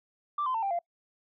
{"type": "tone with pitch steps", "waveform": "sine", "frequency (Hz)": [1174.7, 1028.6, 900.6, 788.6, 690.5], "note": ["D6", "C6", "A5", "G5", "F5"], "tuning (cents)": [0, -30, 40, 10, -20], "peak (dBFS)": -26, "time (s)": [0.38, 0.79], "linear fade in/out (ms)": 5, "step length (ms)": 82, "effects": ["noise-tail reverb RT60 0.1 s tail -25 dB re dry", "tanh soft clip ceiling -23 dBFS"]}